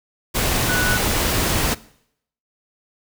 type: tone in noise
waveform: sine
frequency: 1480 Hz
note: F#6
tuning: in tune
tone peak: -21 dBFS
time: 0.68-0.98 s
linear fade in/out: 20 ms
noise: pink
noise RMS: -20 dBFS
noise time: 0.34-1.75 s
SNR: -4 dB
effects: noise-tail reverb RT60 0.7 s tail -20 dB re dry